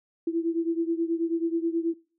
sine beating tone pair, 330 / 339.3 Hz, E4 / F4, +2 / -50 cents, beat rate 9.3 Hz, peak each -26 / -29 dBFS, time 0.27-1.94 s, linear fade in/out 5 ms, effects noise-tail reverb RT60 0.4 s tail -21 dB re dry

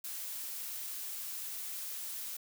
blue noise, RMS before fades -41 dBFS, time 0.04-2.37 s, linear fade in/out 5 ms, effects none

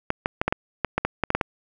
clicks, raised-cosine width 0.5 ms, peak -6 dBFS, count 12, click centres 0.104 / 0.259 / 0.415 / 0.48 / 0.525 / 0.847 / 0.98 / 1.05 / 1.237 / 1.304 / 1.35 / 1.412 s, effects none

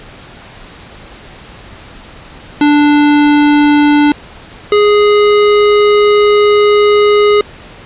square tone pair in turn, 293.7 / 415.4 Hz, D4 / G#4, 0 / 0 cents, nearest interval tritone, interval 600 cents, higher second, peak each -6 dBFS, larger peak neither, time 2.61-4.12 / 4.72-7.41 s, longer second, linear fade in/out 2 ms, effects pink hiss -34 dBFS RMS until 7.85 s + resampled to 8000 Hz

